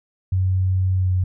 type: tone with pitch glide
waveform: sine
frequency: 93.4 to 91.9 Hz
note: F#2 to F#2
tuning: +17 to -11 cents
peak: -16 dBFS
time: 0.32-1.24 s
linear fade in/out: 5 ms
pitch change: -28 cents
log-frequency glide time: 0.96-1.11 s
effects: none